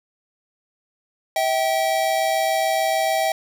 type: tone pair together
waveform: square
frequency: 647.2 / 774 Hz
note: E5 / G5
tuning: -32 / -22 cents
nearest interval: minor third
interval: 310 cents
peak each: -22 dBFS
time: 1.36-3.32 s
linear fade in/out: 2 ms
effects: none